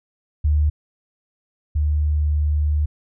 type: tone pair in turn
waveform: sine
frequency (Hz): 74.9 / 74.9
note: D2 / D2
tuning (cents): +35 / +35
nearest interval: unison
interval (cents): 0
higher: neither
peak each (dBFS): -14 / -16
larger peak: first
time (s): 0.44-0.7 / 1.75-2.86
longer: second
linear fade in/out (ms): 10
effects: none